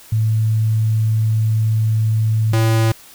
sine / square tone pair in turn, 110 / 112.18 Hz, A2 / A2, 0 / +34 cents, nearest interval unison, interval 34 cents, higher second, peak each -13 dBFS, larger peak neither, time 0.12-2.53 / 2.53-2.92 s, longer first, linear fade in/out 5 ms, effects white hiss -43 dBFS RMS until 3.14 s

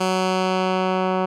10% pulse tone with low-pass filter sweep, 186.3 Hz, F#3, 12 cents sharp, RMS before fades -21 dBFS, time 0-1.26 s, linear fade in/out 10 ms, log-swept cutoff 8600 to 1700 Hz, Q 0.74, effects none

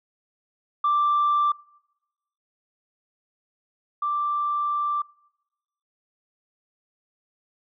sine tone pair in turn, 1176 / 1176 Hz, D6 / D6, +2 / +2 cents, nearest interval unison, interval 0 cents, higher neither, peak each -17 / -22 dBFS, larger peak first, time 0.84-1.52 / 4.02-5.02 s, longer second, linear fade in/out 5 ms, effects noise-tail reverb RT60 1.0 s tail -26 dB re dry + tanh soft clip ceiling -15 dBFS

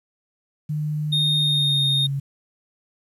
sine tone with pitch glide, 151.2 to 138.65 Hz, D#3 to C#3, -49 to +1 cents, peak -22 dBFS, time 0.69-2.2 s, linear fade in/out 10 ms, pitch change -150 cents, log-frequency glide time 1.39-1.87 s
triangle tone, 3686 Hz, A#7, 20 cents flat, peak -17 dBFS, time 1.12-2.07 s, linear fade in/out 10 ms
effects resampled to 32000 Hz + 9-bit

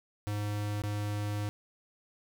square tone with dropouts, 103.83 Hz, G#2, in tune, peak -32 dBFS, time 0.27-1.49 s, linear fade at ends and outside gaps 0 ms, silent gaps 0.819-0.837 s, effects none

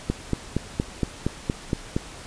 click train, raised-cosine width 3 ms, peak -9 dBFS, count 9, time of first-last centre 0.1-1.965 s, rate 4.29 Hz, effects pink hiss -41 dBFS RMS until 2.26 s + resampled to 22050 Hz

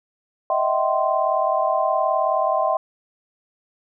sine tone cluster, 621 / 660 / 765 / 1044 Hz, D#5 / E5 / G5 / C6, -3 / +2 / -42 / -4 cents, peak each -23 dBFS, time 0.5-2.77 s, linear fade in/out 2 ms, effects none

